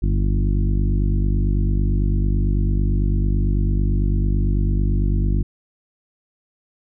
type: harmonic tone with a mistuned harmonic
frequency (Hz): 49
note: G1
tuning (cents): 0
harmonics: 1 / 2 / 3 / 4 / 5 / 6 / 7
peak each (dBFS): -17 / -23 / -27 / -29 / -31 / -33 / -34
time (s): 0.02-5.43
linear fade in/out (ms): 10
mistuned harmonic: 3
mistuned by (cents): +46
effects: none